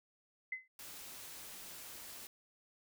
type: tone with exponential decay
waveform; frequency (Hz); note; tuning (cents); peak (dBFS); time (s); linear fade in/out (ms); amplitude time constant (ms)
sine; 2043; C7; -42; -34; 0.52-0.68; 5; 33
type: noise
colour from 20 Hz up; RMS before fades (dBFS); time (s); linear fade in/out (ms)
white; -50; 0.79-2.27; 2
effects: none